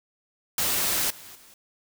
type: noise with level steps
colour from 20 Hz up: white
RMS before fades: -25 / -45 / -52 dBFS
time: 0.58-1.54 s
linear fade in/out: 2 ms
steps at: 1.1 / 1.35 s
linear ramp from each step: 5 ms
effects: none